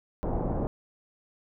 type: low-pass noise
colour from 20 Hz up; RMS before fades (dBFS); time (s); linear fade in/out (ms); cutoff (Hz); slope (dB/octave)
pink; -29; 0.23-0.67; 0; 830; 24
effects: none